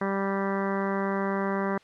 harmonic tone, 196 Hz, G3, in tune, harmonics 1 / 2 / 3 / 4 / 5 / 6 / 7 / 8 / 9 / 10, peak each -29 / -31 / -34 / -38 / -35 / -36 / -42 / -39 / -43 / -41 dBFS, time 0.01-1.78 s, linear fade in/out 5 ms, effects white hiss -58 dBFS RMS until 1.83 s + low-pass 4000 Hz 12 dB/octave

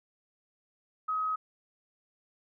sine tone, 1268 Hz, D#6, 32 cents sharp, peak -28 dBFS, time 1.08-1.36 s, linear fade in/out 10 ms, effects none

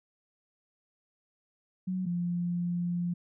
sine tone pair in turn, 185 / 174.62 Hz, F#3 / F3, 0 / 0 cents, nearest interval minor second, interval 100 cents, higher first, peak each -29 / -28 dBFS, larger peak second, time 1.87-2.06 / 2.06-3.14 s, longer second, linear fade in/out 10 ms, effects none

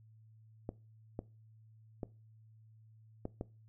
clicks, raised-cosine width 2 ms, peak -25 dBFS, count 5, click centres 0.691 / 1.191 / 2.032 / 3.254 / 3.411 s, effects noise-tail reverb RT60 0.3 s tail -20 dB re dry + added 110 Hz sine -58 dBFS peak until 3.68 s

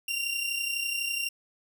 sawtooth tone pair together, 2762 / 2794 Hz, F7 / F7, -20 / 0 cents, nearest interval unison, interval 20 cents, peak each -27 / -30 dBFS, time 0.08-1.29 s, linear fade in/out 5 ms, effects none

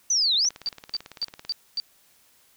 sine linear two-way sweep, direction down then up, 6180 to 3529 to 6180 Hz, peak -19 dBFS, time 0.1-0.49 s, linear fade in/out 5 ms, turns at 0.35 s
click train, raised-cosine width 0.2 ms, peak -23 dBFS, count 19, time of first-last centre 0.45-1.45 s, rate 18 Hz
sine tone bursts, 4642 Hz, D8, 21 cents flat, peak -24 dBFS, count 5, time 0.66-1.8 s, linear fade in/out 0 ms, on 28 ms, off 250 ms
effects white hiss -60 dBFS RMS until 2.56 s

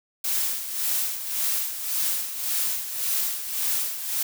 blue noise with tremolo, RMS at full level -24 dBFS, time 0.24-4.23 s, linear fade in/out 5 ms, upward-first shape sine, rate 1.8 Hz, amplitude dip 65%, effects none

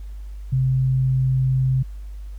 sine tone, 130.81 Hz, C3, in tune, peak -16 dBFS, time 0.52-1.83 s, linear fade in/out 10 ms, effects added 50 Hz sine -31 dBFS peak until 2.38 s + pink hiss -58 dBFS RMS until 2.38 s

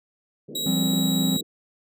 white band-pass noise, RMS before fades -39 dBFS, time 0.48-1.43 s, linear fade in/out 10 ms, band 150 to 490 Hz, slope 48 dB/octave
sawtooth tone, 3850 Hz, B7, 45 cents flat, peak -23 dBFS, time 0.55-1.41 s, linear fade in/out 5 ms
triangle chord, F suspended second, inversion none, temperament equal with one note detuned, 170.63 / 196 / 261.6 Hz, F3 / G3 / C4, -40 / 0 / 0 cents, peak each -23 dBFS, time 0.66-1.37 s, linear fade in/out 5 ms
effects none

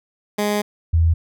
15% pulse / sine tone pair in turn, 207.7 / 82.43 Hz, G#3 / E2, 0 / 0 cents, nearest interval octave + major third, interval 1600 cents, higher first, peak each -12 dBFS, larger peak neither, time 0.38-0.62 / 0.93-1.14 s, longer first, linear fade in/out 10 ms, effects none

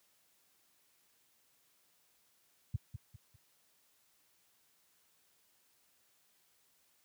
sine tone with echo, 103.83 Hz, G#2, in tune, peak -28 dBFS, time 2.74-2.76 s, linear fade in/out 5 ms, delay 200 ms, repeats 3, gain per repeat -9 dB, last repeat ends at 3.36 s, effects white hiss -72 dBFS RMS until 7.04 s + high-pass 60 Hz 12 dB/octave

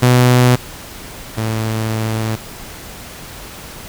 sawtooth tone pair in turn, 124.4 / 110.62 Hz, B2 / A2, +13 / +10 cents, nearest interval major second, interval 203 cents, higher first, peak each -4 / -13 dBFS, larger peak first, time 0.02-0.56 / 1.37-2.36 s, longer second, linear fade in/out 10 ms, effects pink hiss -33 dBFS RMS until 3.88 s

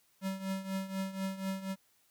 square tone with tremolo, 191.9 Hz, G3, 37 cents flat, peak -32 dBFS, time 0.21-1.76 s, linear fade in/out 50 ms, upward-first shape triangle, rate 4.1 Hz, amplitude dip 80%, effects white hiss -70 dBFS RMS until 2.1 s

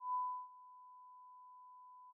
sine tone with ADSR envelope, 1000 Hz, B5, 21 cents sharp, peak -34 dBFS, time 0-2.13 s, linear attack 140 ms, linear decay 340 ms, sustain -22 dB, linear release 31 ms, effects none

